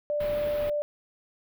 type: tone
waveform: sine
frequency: 590 Hz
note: D5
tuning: 8 cents sharp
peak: -25 dBFS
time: 0.1-0.82 s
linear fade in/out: 0 ms
type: band-stop noise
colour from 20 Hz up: pink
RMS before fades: -39 dBFS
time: 0.2-0.7 s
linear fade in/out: 5 ms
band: 3700 to 14000 Hz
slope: 24 dB/octave
effects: none